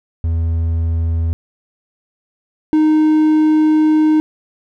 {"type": "tone pair in turn", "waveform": "triangle", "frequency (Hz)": [82.41, 309.5], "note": ["E2", "D#4"], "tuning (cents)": [0, -9], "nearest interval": "octave + major seventh", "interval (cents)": 2291, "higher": "second", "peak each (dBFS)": [-12, -7], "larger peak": "second", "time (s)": [[0.24, 1.33], [2.73, 4.2]], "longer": "second", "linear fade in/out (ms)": 0, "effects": []}